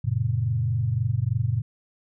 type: chord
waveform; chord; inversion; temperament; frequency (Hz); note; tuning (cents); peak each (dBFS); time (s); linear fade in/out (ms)
sine; F# major; none; equal with one note detuned; 92.5 / 115.14 / 138.59; F#2 / A#2 / C#3; 0 / -21 / 0; -29 / -23 / -28; 0.04-1.62; 10
effects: none